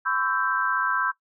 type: chord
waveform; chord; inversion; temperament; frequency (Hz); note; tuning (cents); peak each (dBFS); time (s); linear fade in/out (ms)
sine; C# half-diminished seventh; third; equal with one note detuned; 1012.6 / 1108.7 / 1318.5 / 1568; B5 / C#6 / E6 / G6; +43 / 0 / 0 / 0; -29 / -30 / -27 / -25; 0.05-1.12; 20
effects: noise-tail reverb RT60 0.1 s tail -17 dB re dry